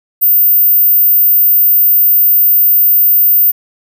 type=tone; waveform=sine; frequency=14660 Hz; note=A#9; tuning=30 cents flat; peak=-5 dBFS; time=0.21-3.52 s; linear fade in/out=20 ms; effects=none